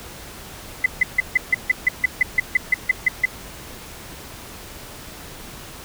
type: tone bursts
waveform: sine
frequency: 2019 Hz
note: B6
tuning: 38 cents sharp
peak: -11 dBFS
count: 15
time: 0.84-3.255 s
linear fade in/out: 5 ms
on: 21 ms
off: 150 ms
effects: pink hiss -38 dBFS RMS until 5.84 s